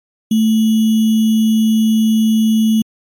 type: tone with sample-and-hold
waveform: sine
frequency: 220 Hz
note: A3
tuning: in tune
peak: -9 dBFS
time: 0.31-2.82 s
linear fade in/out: 5 ms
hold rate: 3150 Hz
effects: MP3 64 kbps